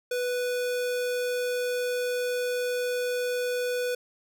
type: tone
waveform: square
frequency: 493.9 Hz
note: B4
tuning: in tune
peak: -27 dBFS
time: 0.11-3.95 s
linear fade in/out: 5 ms
effects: none